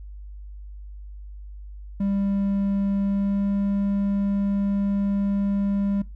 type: tone with pitch glide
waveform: triangle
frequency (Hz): 198.3 to 199.68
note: G3 to G3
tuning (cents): +20 to +32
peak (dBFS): -19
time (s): 2-6.02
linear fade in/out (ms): 5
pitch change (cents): +12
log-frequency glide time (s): 3.01-3.49
effects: noise-tail reverb RT60 0.2 s tail -19 dB re dry + added 50 Hz sine -36 dBFS peak until 6.15 s